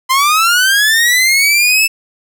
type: linear sweep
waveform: sawtooth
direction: up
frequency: 1024 to 2645 Hz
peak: -5 dBFS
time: 0.09-1.88 s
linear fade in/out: 20 ms
effects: none